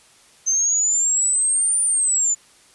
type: exponential two-way sweep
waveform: sine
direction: up then down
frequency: 6200 to 9300 to 6970 Hz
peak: -16 dBFS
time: 0.46-2.35 s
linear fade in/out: 20 ms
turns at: 1.82 s
effects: white hiss -52 dBFS RMS until 2.74 s + resampled to 24000 Hz